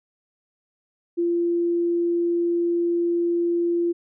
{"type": "tone", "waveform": "sine", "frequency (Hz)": 343.5, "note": "F4", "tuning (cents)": -29, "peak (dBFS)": -19, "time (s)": [1.17, 3.93], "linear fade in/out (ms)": 20, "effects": []}